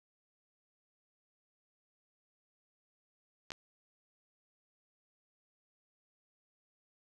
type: clicks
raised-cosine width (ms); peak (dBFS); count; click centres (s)
0.2; -23; 2; 3.505 / 3.519
effects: resampled to 24000 Hz + 9-bit